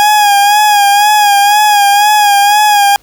40% pulse tone with vibrato, 824 Hz, G#5, 14 cents flat, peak -4 dBFS, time 0-2.96 s, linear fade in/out 0 ms, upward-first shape sine, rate 2 Hz, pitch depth 45 cents each way, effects pink hiss -47 dBFS RMS until 3.02 s

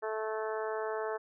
harmonic tone, 218.2 Hz, A3, 14 cents flat, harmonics 2 / 3 / 4 / 5 / 6 / 7 / 8, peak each -35 / -39 / -41 / -43 / -45 / -46 / -47 dBFS, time 0.02-1.18 s, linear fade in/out 20 ms, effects none

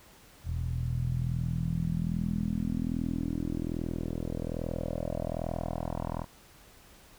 10% pulse tone with low-pass filter sweep, 41.2 Hz, E1, in tune, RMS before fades -32 dBFS, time 0.44-6.26 s, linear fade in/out 50 ms, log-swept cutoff 98 to 930 Hz, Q 3.9, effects pink hiss -56 dBFS RMS until 7.18 s

